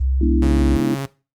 sine tone, 65.7 Hz, C2, 8 cents sharp, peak -16 dBFS, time 0-0.77 s, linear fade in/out 10 ms
sine chord, E dominant seventh, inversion first, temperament equal, 207.7 / 246.9 / 293.7 / 329.6 Hz, G#3 / B3 / D4 / E4, 0 / 0 / 0 / 0 cents, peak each -25 / -23 / -22 / -20 dBFS, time 0.21-0.95 s, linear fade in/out 5 ms
sawtooth tone with vibrato, 137 Hz, C#3, 20 cents flat, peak -19 dBFS, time 0.42-1.06 s, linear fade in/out 5 ms, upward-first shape sine, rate 17 Hz, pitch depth 21 cents each way
clicks, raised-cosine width 5 ms, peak -22 dBFS, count 2, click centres 0.573 / 0.797 s
effects noise-tail reverb RT60 0.3 s tail -18 dB re dry + Opus 32 kbps

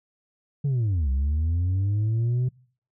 sine linear two-way sweep, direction down then up, 146.83 to 64.4 to 128.3 Hz, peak -18 dBFS, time 0.64-2.49 s, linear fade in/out 10 ms, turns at 1.1 s, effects noise-tail reverb RT60 0.5 s tail -26 dB re dry + tanh soft clip ceiling -20 dBFS

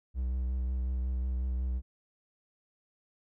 triangle tone with vibrato, 63.2 Hz, B1, 41 cents sharp, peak -27 dBFS, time 0.14-1.82 s, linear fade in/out 50 ms, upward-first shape triangle, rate 5.5 Hz, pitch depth 34 cents each way, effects none

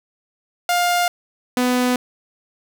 sawtooth tone pair in turn, 705 / 249.3 Hz, F5 / B3, +16 / +16 cents, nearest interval octave + tritone, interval 1800 cents, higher first, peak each -12 dBFS, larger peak neither, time 0.69-1.08 / 1.57-1.96 s, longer neither, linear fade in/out 2 ms, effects none

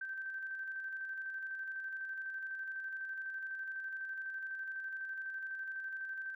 sine tone with tremolo, 1556 Hz, G6, 13 cents flat, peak -38 dBFS, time 0.01-6.35 s, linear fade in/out 5 ms, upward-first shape square, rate 12 Hz, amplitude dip 30%, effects none

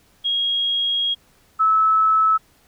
sine tone pair in turn, 3280 / 1301.7 Hz, G#7 / E6, -22 / -22 cents, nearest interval octave + major third, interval 1600 cents, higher first, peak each -18 / -13 dBFS, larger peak second, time 0.24-1.15 / 1.59-2.38 s, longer first, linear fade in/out 20 ms, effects pink hiss -57 dBFS RMS until 2.67 s

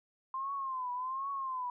sine tone with vibrato, 1046.5 Hz, C6, in tune, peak -34 dBFS, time 0.34-1.7 s, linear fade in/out 2 ms, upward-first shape triangle, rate 1.3 Hz, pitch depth 120 cents each way, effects none

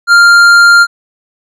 sine tone with tanh clipping, 1396.9 Hz, F6, in tune, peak -3 dBFS, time 0.07-0.87 s, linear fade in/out 50 ms, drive 11 dB, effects none

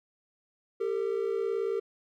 triangle tone pair together, 395 / 453.6 Hz, G4 / A#4, +13 / -47 cents, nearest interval major second, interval 240 cents, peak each -28 dBFS, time 0.8-1.8 s, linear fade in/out 10 ms, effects tanh soft clip ceiling -18 dBFS

